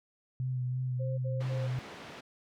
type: tone with vibrato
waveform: sine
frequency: 126.9 Hz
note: B2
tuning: 47 cents sharp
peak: -30 dBFS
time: 0.4-1.79 s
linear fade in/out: 0 ms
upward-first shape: sine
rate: 3 Hz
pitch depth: 26 cents each way
type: tone bursts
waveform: sine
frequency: 527 Hz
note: C5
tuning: 12 cents sharp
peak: -38 dBFS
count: 3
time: 0.99-1.68 s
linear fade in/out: 20 ms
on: 190 ms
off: 60 ms
type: band-pass noise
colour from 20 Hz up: pink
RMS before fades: -47 dBFS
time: 1.4-2.21 s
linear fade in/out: 10 ms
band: 170 to 3600 Hz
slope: 12 dB/octave
effects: none